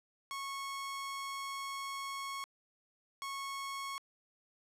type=tone bursts at uneven times; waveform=sawtooth; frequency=1099 Hz; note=C#6; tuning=15 cents flat; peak=-35 dBFS; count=2; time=0.31-2.44 / 3.22-3.98 s; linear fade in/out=0 ms; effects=low-pass 12000 Hz 12 dB/octave